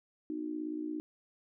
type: tone with amplitude modulation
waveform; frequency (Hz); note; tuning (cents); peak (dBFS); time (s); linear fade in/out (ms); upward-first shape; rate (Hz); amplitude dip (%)
sine; 306.6; D#4; -25; -31; 0.3-1; 0; sine; 57.4; 80
effects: none